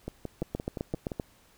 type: two click trains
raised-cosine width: 2 ms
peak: -17 / -21 dBFS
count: 7 / 7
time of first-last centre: 0.42-1.198 / 0.08-1.118 s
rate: 7.71 / 5.78 Hz
effects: pink hiss -61 dBFS RMS until 1.57 s